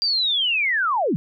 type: linear sweep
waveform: sine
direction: down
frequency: 4784 to 130.81 Hz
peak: -18 dBFS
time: 0.02-1.16 s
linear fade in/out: 0 ms
effects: none